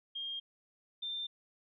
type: tone pair in turn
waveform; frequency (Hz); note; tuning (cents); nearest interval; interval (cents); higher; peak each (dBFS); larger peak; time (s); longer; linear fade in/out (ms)
sine; 3219 / 3585; G7 / A7; +45 / +32; major second; 187; second; -37 / -36; second; 0.15-0.4 / 1.02-1.27; neither; 10
effects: none